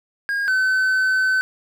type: tone pair in turn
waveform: triangle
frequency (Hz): 1627 / 1522.3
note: G#6 / F#6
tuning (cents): -36 / +49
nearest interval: minor second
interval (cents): 115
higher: first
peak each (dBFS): -18 / -14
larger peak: second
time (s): 0.29-0.48 / 0.48-1.41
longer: second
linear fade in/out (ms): 0
effects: none